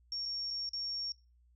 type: tone with dropouts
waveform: sine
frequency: 5520 Hz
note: F8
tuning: 21 cents flat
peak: -35 dBFS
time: 0.12-1.12 s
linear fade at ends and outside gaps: 1 ms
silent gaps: 0.255-0.258 / 0.505-0.508 / 0.691-0.733 s
effects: noise-tail reverb RT60 0.3 s tail -22 dB re dry + added 60 Hz sine -63 dBFS peak until 1.55 s